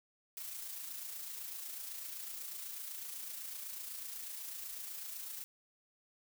blue noise with amplitude modulation, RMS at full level -43 dBFS, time 0.37-5.44 s, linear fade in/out 0 ms, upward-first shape sine, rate 28 Hz, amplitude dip 40%, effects none

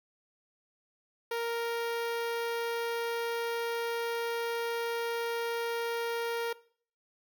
sawtooth tone with notch filter, 466.2 Hz, A#4, in tune, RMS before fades -33 dBFS, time 1.31-6.53 s, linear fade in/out 5 ms, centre 7600 Hz, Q 1.1, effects noise-tail reverb RT60 0.5 s tail -20 dB re dry

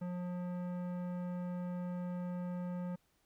sine tone with tanh clipping, 178.4 Hz, F3, 37 cents sharp, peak -39 dBFS, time 0.01-2.96 s, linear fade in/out 10 ms, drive 15 dB, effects pink hiss -75 dBFS RMS until 3.25 s

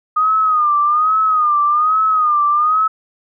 sine tone with vibrato, 1232 Hz, D#6, 17 cents flat, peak -11 dBFS, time 0.16-2.88 s, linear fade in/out 10 ms, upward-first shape sine, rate 1.2 Hz, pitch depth 86 cents each way, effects none

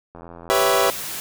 click train, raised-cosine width 1 ms, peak -25 dBFS, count 65, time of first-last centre 0.15-0.902 s, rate 85.1 Hz
25% pulse chord, C# half-diminished seventh, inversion second, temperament equal, 392 / 493.9 / 554.4 / 659.3 Hz, G4 / B4 / C#5 / E5, 0 / 0 / 0 / 0 cents, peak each -18 dBFS, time 0.5-0.9 s, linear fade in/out 0 ms
white noise, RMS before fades -30 dBFS, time 0.54-1.2 s, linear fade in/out 0 ms
effects none

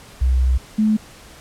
sine tone pair in turn, 63.9 / 215.4 Hz, C2 / A3, -40 / -37 cents, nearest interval octave + major sixth, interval 2103 cents, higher second, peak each -13 dBFS, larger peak neither, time 0.21-0.58 / 0.78-0.97 s, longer first, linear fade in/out 10 ms, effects pink hiss -43 dBFS RMS until 1.4 s + low-pass 11000 Hz 12 dB/octave

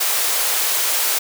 white high-pass noise, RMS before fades -19 dBFS, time 0-1.19 s, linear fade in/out 10 ms, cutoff 430 Hz, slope 24 dB/octave, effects none

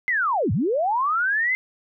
sine linear two-way sweep, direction down then up, 2093 to 84.9 to 2093 Hz, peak -19 dBFS, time 0.08-1.55 s, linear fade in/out 0 ms, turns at 0.52 s, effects none

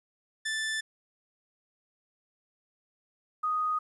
sawtooth / sine tone pair in turn, 1760 / 1244.5 Hz, A6 / D#6, 0 / 0 cents, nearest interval tritone, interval 600 cents, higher first, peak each -26 dBFS, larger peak neither, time 0.45-0.81 / 3.43-3.79 s, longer neither, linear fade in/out 10 ms, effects resampled to 24000 Hz + 11-bit

